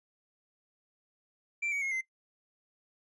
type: tone with pitch steps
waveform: triangle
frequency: 2349 / 2252 / 2159 / 2070 Hz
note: D7 / C#7 / C#7 / C7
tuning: 0 / +27 / -46 / -19 cents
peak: -29 dBFS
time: 1.62-2.012 s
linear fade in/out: 10 ms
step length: 98 ms
effects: noise-tail reverb RT60 0.1 s tail -20 dB re dry + resampled to 24000 Hz